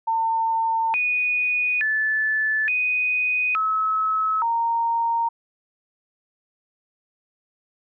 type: tone with pitch steps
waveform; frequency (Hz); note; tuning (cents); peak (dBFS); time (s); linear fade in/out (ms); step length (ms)
sine; 903 / 2474 / 1742 / 2492 / 1291 / 926; A5 / D#7 / A6 / D#7 / E6 / A#5; +45 / -10 / -18 / +2 / -37 / -12; -19; 0.07-5.29; 10; 870
effects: none